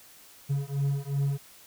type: beating tone pair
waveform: triangle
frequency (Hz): 138.59 / 141.29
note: C#3 / C#3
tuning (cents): 0 / +33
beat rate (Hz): 2.7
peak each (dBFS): -27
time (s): 0.49-1.38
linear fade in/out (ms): 20
effects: white hiss -53 dBFS RMS until 1.66 s